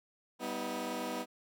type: chord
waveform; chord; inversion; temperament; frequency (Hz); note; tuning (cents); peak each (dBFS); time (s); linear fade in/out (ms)
15% pulse; G augmented; none; equal with one note detuned; 196 / 246.9 / 319; G3 / B3 / D#4; 0 / 0 / +43; -37 / -32 / -34; 0.39-1.26; 50
effects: none